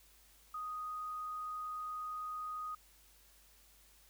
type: tone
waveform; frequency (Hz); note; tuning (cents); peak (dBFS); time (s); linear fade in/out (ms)
sine; 1244.5; D#6; 0; -39; 0.54-2.75; 5
effects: added 50 Hz sine -67 dBFS peak until 4.09 s + white hiss -65 dBFS RMS until 4.09 s